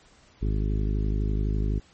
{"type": "harmonic tone", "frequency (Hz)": 51.91, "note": "G#1", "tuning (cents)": 0, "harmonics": [1, 2, 3, 4, 5, 6, 7, 8], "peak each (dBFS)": [-24, -30, -34, -36, -38, -40, -41, -42], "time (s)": [0.41, 1.8], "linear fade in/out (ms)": 20, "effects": ["pink hiss -57 dBFS RMS until 1.93 s", "MP3 32 kbps"]}